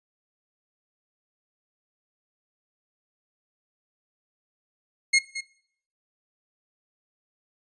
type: tone with echo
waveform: sawtooth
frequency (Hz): 2153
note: C7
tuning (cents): +49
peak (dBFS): -13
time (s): 5.13-5.19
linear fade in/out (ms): 10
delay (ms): 220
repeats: 1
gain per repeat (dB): -13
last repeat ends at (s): 5.41
effects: noise-tail reverb RT60 0.6 s tail -18 dB re dry + resampled to 22050 Hz